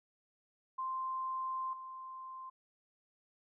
sine tone with level steps, 1045 Hz, C6, 2 cents flat, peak -35 / -44 dBFS, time 0.78-2.5 s, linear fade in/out 10 ms, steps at 1.73 s, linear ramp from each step 2 ms, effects none

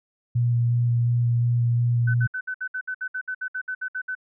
sine tone with vibrato, 119.4 Hz, A#2, 42 cents sharp, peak -18 dBFS, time 0.35-2.27 s, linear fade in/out 10 ms, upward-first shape square, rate 2.8 Hz, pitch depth 9 cents each way
sine tone bursts, 1512 Hz, F#6, 37 cents sharp, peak -26 dBFS, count 16, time 2.07-4.152 s, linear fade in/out 10 ms, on 72 ms, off 62 ms
effects none

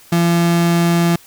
35% pulse tone, 170.3 Hz, F3, 43 cents flat, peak -10 dBFS, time 0.12-1.16 s, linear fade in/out 5 ms, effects white hiss -45 dBFS RMS until 1.26 s

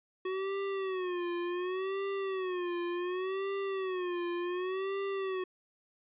square tone with vibrato, 370 Hz, F#4, in tune, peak -33 dBFS, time 0.25-5.44 s, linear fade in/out 5 ms, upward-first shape sine, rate 0.68 Hz, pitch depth 110 cents each way, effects resampled to 8000 Hz

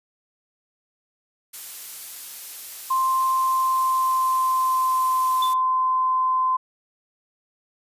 blue noise, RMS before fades -35 dBFS, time 1.53-5.54 s, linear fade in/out 10 ms
sine tone with pitch glide, 1048 to 1031.8 Hz, C6 to C6, +2 to -24 cents, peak -18 dBFS, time 2.9-6.57 s, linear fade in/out 10 ms, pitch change -26 cents, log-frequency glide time 3.27-5.43 s
sine tone with exponential decay, 3520 Hz, A7, in tune, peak -23 dBFS, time 5.42-5.62 s, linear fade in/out 5 ms, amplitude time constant 42 ms
effects resampled to 32000 Hz

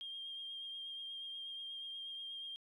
triangle tone with vibrato, 3212 Hz, G7, 41 cents sharp, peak -40 dBFS, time 0.01-2.56 s, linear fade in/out 0 ms, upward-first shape triangle, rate 8.3 Hz, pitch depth 23 cents each way, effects tanh soft clip ceiling -41 dBFS

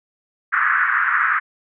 white band-pass noise, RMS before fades -18 dBFS, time 0.52-1.4 s, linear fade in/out 20 ms, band 1200 to 1800 Hz, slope 48 dB/octave, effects none

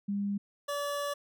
sine / 25% pulse tone pair in turn, 201.4 / 574.4 Hz, G3 / D5, +47 / -39 cents, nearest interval octave + tritone, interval 1814 cents, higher second, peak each -29 / -28 dBFS, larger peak second, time 0.08-0.38 / 0.68-1.14 s, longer second, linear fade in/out 10 ms, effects none

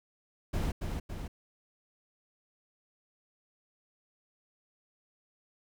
brown noise with echo, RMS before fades -31 dBFS, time 0.53-0.72 s, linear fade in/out 10 ms, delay 280 ms, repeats 2, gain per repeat -4 dB, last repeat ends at 1.28 s, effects none

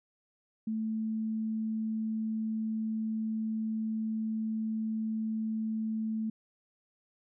sine tone, 220 Hz, A3, in tune, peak -30 dBFS, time 0.67-6.3 s, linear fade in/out 5 ms, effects none

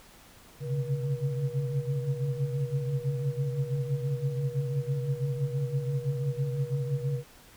sine tone cluster, 127.9 / 137.2 / 143.2 / 479.7 Hz, C3 / C#3 / D3 / A#4, -39 / -17 / -43 / +50 cents, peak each -35 / -30 / -33 / -37 dBFS, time 0.6-7.24 s, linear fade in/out 50 ms, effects pink hiss -54 dBFS RMS until 7.56 s

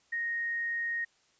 sine tone, 1864.7 Hz, A#6, in tune, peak -30 dBFS, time 0.12-1.05 s, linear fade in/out 10 ms, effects white hiss -68 dBFS RMS until 1.39 s + resampled to 16000 Hz

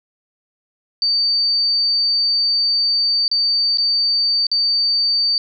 sine tone with dropouts, 4600 Hz, D8, 37 cents flat, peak -14 dBFS, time 1.02-5.38 s, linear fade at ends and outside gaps 1 ms, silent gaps 3.28-3.314 / 3.773-3.783 / 4.468-4.515 s, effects none

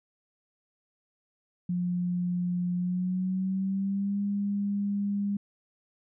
sine tone with pitch glide, 177.7 to 201.8 Hz, F3 to G#3, +30 to -49 cents, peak -26 dBFS, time 1.69-5.37 s, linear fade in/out 5 ms, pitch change +221 cents, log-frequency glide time 2.75-4.2 s, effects none

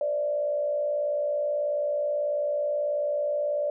sine tone with frequency modulation, 587.3 Hz, D5, in tune, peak -24 dBFS, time 0.01-3.7 s, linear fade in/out 2 ms, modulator 58.4 Hz, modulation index 0.6, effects none

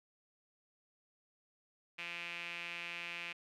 sawtooth tone with band-pass filter, 171.9 Hz, F3, 27 cents flat, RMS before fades -44 dBFS, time 1.98-3.33 s, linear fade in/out 10 ms, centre 2500 Hz, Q 5, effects none

